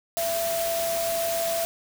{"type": "tone in noise", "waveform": "sine", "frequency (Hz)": 670, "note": "E5", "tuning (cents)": 28, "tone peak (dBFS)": -25, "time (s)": [0.17, 1.65], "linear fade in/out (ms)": 0, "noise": "white", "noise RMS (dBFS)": -31, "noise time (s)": [0.17, 1.65], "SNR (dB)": 3, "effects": []}